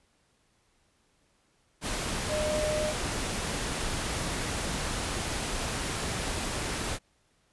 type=tone in noise; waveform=sine; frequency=610 Hz; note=D#5; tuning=34 cents flat; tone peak=-28 dBFS; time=2.28-2.94 s; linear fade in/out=50 ms; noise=pink; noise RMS=-32 dBFS; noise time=1.81-6.99 s; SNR=+1 dB; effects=pink hiss -69 dBFS RMS until 7.52 s + resampled to 24000 Hz